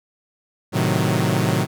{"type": "chord", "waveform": "sawtooth", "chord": "A diminished seventh", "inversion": "none", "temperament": "equal", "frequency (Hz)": [110, 130.81, 155.56, 185], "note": ["A2", "C3", "Eb3", "Gb3"], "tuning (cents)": [0, 0, 0, 0], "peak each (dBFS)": -19, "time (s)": [0.72, 1.67], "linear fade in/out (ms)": 50, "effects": []}